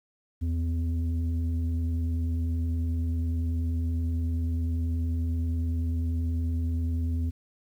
sine tone pair together, 80.7 / 252.5 Hz, E2 / B3, -36 / +39 cents, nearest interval octave + minor sixth, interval 1975 cents, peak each -24 / -33 dBFS, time 0.41-7.31 s, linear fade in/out 20 ms, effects tanh soft clip ceiling -21 dBFS + 10-bit

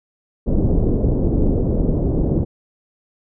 pink low-pass noise, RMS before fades -17 dBFS, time 0.46-2.45 s, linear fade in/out 20 ms, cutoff 470 Hz, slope 24 dB/octave, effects none

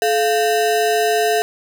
square ring-modulated tone, 563 Hz, C#5, 27 cents sharp, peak -12 dBFS, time 0.02-1.42 s, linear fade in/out 0 ms, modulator 133 Hz, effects none

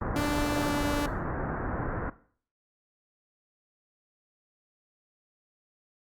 pink low-pass noise, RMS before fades -32 dBFS, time 0.01-2.1 s, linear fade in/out 5 ms, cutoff 1700 Hz, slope 48 dB/octave
sawtooth tone with pitch glide, 293.1 to 290.6 Hz, D4 to D4, -3 to -18 cents, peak -23 dBFS, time 0.16-1.06 s, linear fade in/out 2 ms, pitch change -15 cents, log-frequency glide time 0.56-0.77 s
effects noise-tail reverb RT60 0.5 s tail -17 dB re dry + Opus 32 kbps

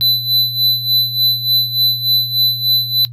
square tone with tremolo, 4002 Hz, B7, 22 cents sharp, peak -10 dBFS, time 0.01-3.05 s, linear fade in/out 0 ms, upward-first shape sine, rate 3.4 Hz, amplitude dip 75%, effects noise-tail reverb RT60 0.1 s tail -18 dB re dry + added 120 Hz sine -28 dBFS peak until 3.12 s

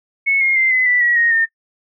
sine tone with pitch steps, 2200 / 2141 / 2084 / 2028 / 1973.6 / 1920.8 / 1869.3 / 1819.2 Hz, C#7 / C7 / C7 / B6 / B6 / B6 / A#6 / A#6, -14 / +39 / -7 / +45 / -2 / -49 / +4 / -43 cents, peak -12 dBFS, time 0.26-1.46 s, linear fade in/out 20 ms, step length 150 ms, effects noise-tail reverb RT60 0.1 s tail -21 dB re dry

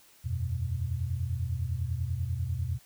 sine chord, E suspended second, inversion none, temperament equal, 82.41 / 92.5 / 123.47 Hz, E2 / F#2 / B2, 0 / 0 / 0 cents, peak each -33 dBFS, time 0.24-2.79 s, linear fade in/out 20 ms, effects white hiss -59 dBFS RMS until 2.85 s

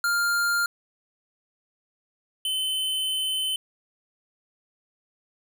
square tone pair in turn, 1400 / 3052 Hz, F6 / G7, +4 / -47 cents, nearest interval octave + minor second, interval 1349 cents, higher second, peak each -22 / -25 dBFS, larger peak first, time 0.04-0.66 / 2.45-3.56 s, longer second, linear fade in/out 2 ms, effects none

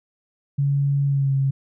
sine tone with pitch glide, 140.6 to 136.12 Hz, C#3 to C#3, +25 to -31 cents, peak -17 dBFS, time 0.58-1.51 s, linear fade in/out 10 ms, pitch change -56 cents, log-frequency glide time 1.06-1.33 s, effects none

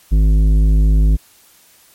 sine tone with tanh clipping, 52.2 Hz, G#1, 10 cents sharp, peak -10 dBFS, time 0.11-1.17 s, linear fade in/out 20 ms, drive 11 dB, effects white hiss -49 dBFS RMS until 1.94 s + MP3 64 kbps

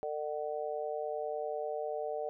harmonic tone, 150.2 Hz, D3, 39 cents sharp, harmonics 3 / 4 / 5, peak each -38 / -37 / -40 dBFS, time 0.03-2.29 s, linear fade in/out 0 ms, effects none

